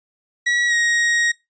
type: tone with pitch glide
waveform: 40% pulse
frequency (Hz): 1925 to 1881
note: B6 to A#6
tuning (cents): -45 to +15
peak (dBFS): -15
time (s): 0.46-1.32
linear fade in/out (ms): 10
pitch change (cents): -40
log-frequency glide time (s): 0.67-0.74
effects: noise-tail reverb RT60 0.2 s tail -22 dB re dry + resampled to 16000 Hz